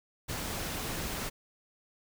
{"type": "noise", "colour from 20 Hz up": "pink", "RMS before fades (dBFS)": -36, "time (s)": [0.28, 1.3], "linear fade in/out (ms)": 20}
{"type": "click", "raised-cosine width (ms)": 3, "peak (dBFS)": -29, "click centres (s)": 0.503}
{"effects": []}